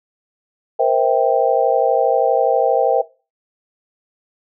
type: chord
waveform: sine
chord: C dominant seventh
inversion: third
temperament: just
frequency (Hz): 470.9 / 523.3 / 654.1 / 784.9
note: Bb4 / C5 / E5 / G5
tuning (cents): +18 / 0 / -14 / +2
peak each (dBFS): -18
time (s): 0.79-3.02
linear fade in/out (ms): 10
effects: noise-tail reverb RT60 0.3 s tail -19 dB re dry